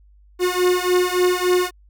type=beating tone pair; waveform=45% pulse; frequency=359.6 / 363.1 Hz; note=F#4 / F#4; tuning=-49 / -33 cents; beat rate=3.5 Hz; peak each=-19 / -19 dBFS; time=0.39-1.71 s; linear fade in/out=50 ms; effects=added 50 Hz sine -48 dBFS peak until 1.89 s